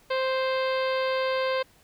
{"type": "harmonic tone", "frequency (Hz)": 523.3, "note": "C5", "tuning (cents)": 0, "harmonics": [1, 2, 3, 4, 5, 6, 7, 8, 9], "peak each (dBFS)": [-25, -31, -35, -37, -39, -41, -42, -43, -44], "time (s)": [0.1, 1.63], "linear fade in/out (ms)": 10, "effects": ["pink hiss -59 dBFS RMS until 1.83 s"]}